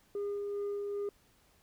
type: tone with tremolo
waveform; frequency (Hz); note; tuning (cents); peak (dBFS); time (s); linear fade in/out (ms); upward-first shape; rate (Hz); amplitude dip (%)
sine; 406.3; G#4; -38; -30; 0.15-1.09; 2; sine; 2.5; 30
effects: tanh soft clip ceiling -32 dBFS + pink hiss -67 dBFS RMS until 1.62 s